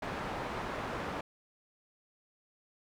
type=low-pass noise; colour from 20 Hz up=white; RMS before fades=-38 dBFS; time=0.02-1.21 s; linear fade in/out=5 ms; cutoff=1200 Hz; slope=12 dB/octave; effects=none